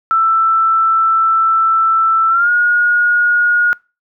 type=tone with pitch glide; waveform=sine; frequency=1328 to 1439.9 Hz; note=E6 to F#6; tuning=+12 to -48 cents; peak=-9 dBFS; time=0.11-3.73 s; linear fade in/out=0 ms; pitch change=+140 cents; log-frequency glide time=2.29-2.5 s; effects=noise-tail reverb RT60 0.3 s tail -25 dB re dry